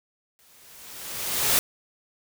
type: noise with exponential growth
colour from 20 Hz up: white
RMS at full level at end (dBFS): -19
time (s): 0.39-1.59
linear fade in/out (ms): 0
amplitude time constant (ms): 260
effects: none